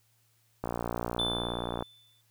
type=click train; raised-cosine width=1 ms; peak=-18 dBFS; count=71; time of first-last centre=0.64-1.824 s; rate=59.1 Hz
type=tone with exponential decay; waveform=triangle; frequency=3520 Hz; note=A7; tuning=in tune; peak=-25 dBFS; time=1.19-2.21 s; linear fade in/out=1 ms; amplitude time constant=220 ms
effects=added 113 Hz sine -70 dBFS peak until 2.3 s + white hiss -70 dBFS RMS until 2.3 s